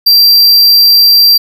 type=tone; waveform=square; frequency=4714 Hz; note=D8; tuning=6 cents sharp; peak=-3 dBFS; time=0.06-1.38 s; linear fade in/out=10 ms; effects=none